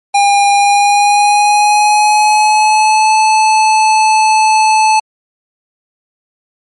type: tone with pitch glide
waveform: square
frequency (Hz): 807 to 869.9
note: G#5 to A5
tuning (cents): -50 to -20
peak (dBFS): -7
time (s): 0.14-5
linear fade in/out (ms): 10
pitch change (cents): +130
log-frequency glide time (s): 0.53-3.15
effects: MP3 48 kbps